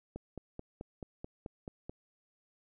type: click train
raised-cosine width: 2 ms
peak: -28 dBFS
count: 9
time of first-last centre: 0.16-1.895 s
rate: 4.61 Hz
effects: none